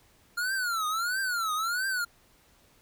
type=tone with vibrato; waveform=square; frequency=1396.9 Hz; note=F6; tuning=in tune; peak=-28 dBFS; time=0.37-2.05 s; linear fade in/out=10 ms; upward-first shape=triangle; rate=1.5 Hz; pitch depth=230 cents each way; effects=pink hiss -62 dBFS RMS until 2.81 s